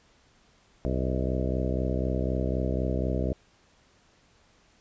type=harmonic tone with a mistuned harmonic; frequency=64 Hz; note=C2; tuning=38 cents flat; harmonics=1 / 2 / 3 / 4 / 5 / 6 / 7 / 8 / 9 / 10; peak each=-29 / -32 / -34 / -35 / -36 / -37 / -37 / -38 / -39 / -39 dBFS; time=0.85-3.33 s; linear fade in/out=0 ms; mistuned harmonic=9; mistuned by=+57 cents; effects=pink hiss -62 dBFS RMS until 4.8 s + resampled to 16000 Hz